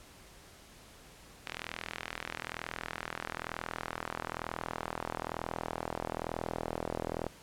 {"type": "tone with band-pass filter sweep", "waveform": "sawtooth", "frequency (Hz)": 41.08, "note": "E1", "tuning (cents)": -5, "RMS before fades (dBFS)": -40, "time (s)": [1.46, 7.28], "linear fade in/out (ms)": 0, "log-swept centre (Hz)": [2500, 560], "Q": 1.3, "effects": ["pink hiss -55 dBFS RMS until 7.42 s", "low-pass 12000 Hz 12 dB/octave"]}